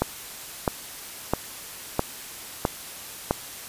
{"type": "click train", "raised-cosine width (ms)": 1, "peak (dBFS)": -6, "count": 6, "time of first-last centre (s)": [0.02, 3.309], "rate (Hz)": 1.52, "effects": ["white hiss -39 dBFS RMS until 3.68 s", "resampled to 32000 Hz"]}